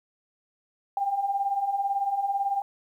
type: beating tone pair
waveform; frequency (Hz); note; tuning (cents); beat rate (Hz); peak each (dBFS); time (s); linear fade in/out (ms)
sine; 780 / 798; G5 / G5; -9 / +31; 18; -31 / -25; 0.97-2.62; 2
effects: 10-bit